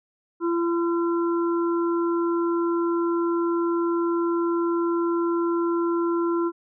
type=harmonic tone; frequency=340 Hz; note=F4; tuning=46 cents flat; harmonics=1 / 3 / 4; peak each=-21 / -31 / -33 dBFS; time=0.4-6.52 s; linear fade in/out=50 ms; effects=none